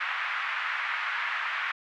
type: band-pass noise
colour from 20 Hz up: white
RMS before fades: -31 dBFS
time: 0-1.72 s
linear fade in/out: 10 ms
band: 1100 to 2200 Hz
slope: 24 dB/octave
effects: none